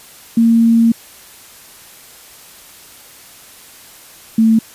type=tone pair in turn; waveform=sine; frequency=229.7 / 223.4 Hz; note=A#3 / A3; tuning=-25 / +27 cents; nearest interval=unison; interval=48 cents; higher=first; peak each=-7 dBFS; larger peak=neither; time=0.37-0.92 / 4.38-4.59 s; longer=first; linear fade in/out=5 ms; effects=white hiss -40 dBFS RMS until 4.74 s + resampled to 32000 Hz